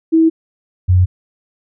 sine tone pair in turn, 323.9 / 91.13 Hz, E4 / F#2, -30 / -26 cents, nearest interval octave + minor seventh, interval 2196 cents, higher first, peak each -7 dBFS, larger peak neither, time 0.12-0.3 / 0.88-1.06 s, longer neither, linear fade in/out 20 ms, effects none

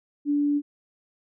sine tone, 290 Hz, D4, 22 cents flat, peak -20 dBFS, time 0.25-0.62 s, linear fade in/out 50 ms, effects none

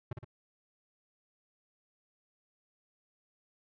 square tone with echo, 121.3 Hz, B2, 31 cents flat, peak -34 dBFS, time 0.11-0.13 s, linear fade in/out 5 ms, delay 58 ms, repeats 2, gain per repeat -5 dB, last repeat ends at 0.246 s, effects low-pass 2000 Hz 12 dB/octave

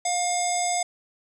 square tone with low-pass filter, 712 Hz, F5, 33 cents sharp, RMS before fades -25 dBFS, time 0.05-0.83 s, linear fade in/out 5 ms, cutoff 7600 Hz, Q 9.2, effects none

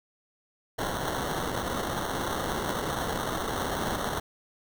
blue noise with sample-and-hold, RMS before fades -31 dBFS, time 0.78-4.2 s, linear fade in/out 10 ms, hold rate 2450 Hz, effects none

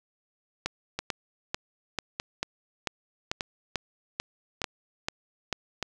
two click trains, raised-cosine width 0.2 ms, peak -13 / -11 dBFS, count 5 / 12, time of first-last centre 0.99-5.827 / 0.66-5.527 s, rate 0.827 / 2.26 Hz, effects none

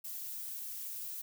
violet noise with flanger, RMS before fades -42 dBFS, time 0.04-1.22 s, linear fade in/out 10 ms, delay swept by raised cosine 2 to 7.7 ms, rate 1.6 Hz, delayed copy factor -0.7, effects none

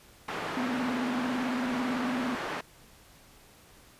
white band-pass noise, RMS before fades -35 dBFS, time 0.28-2.61 s, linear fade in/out 5 ms, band 170 to 1500 Hz, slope 12 dB/octave
sine tone with vibrato, 250 Hz, B3, 21 cents sharp, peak -29 dBFS, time 0.57-2.35 s, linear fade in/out 2 ms, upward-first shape square, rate 18 Hz, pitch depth 64 cents each way
effects pink hiss -56 dBFS RMS until 3.99 s + resampled to 32000 Hz

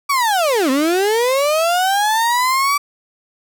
35% pulse linear two-way sweep, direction down then up, 1159 to 253.6 to 1159 Hz, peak -12 dBFS, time 0.09-2.78 s, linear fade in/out 10 ms, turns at 0.7 s, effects none

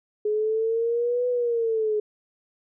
sine exponential two-way sweep, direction up then down, 419.8 to 496.7 to 419.8 Hz, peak -21 dBFS, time 0.25-2 s, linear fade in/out 5 ms, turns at 1.28 s, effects none

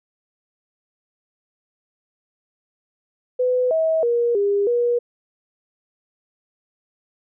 sine tone with pitch steps, 502 / 643 / 474.3 / 403.7 / 480.1 Hz, B4 / E5 / A#4 / G#4 / B4, +28 / -43 / +30 / -49 / -49 cents, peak -16 dBFS, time 3.39-4.99 s, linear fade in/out 10 ms, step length 320 ms, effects none

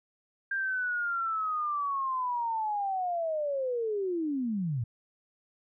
sine linear sweep, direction down, 1600 to 107.9 Hz, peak -28 dBFS, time 0.51-4.84 s, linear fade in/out 5 ms, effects none

